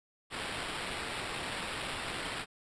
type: noise with sample-and-hold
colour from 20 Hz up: violet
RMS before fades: -38 dBFS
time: 0.3-2.46 s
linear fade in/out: 50 ms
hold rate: 6300 Hz
effects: resampled to 22050 Hz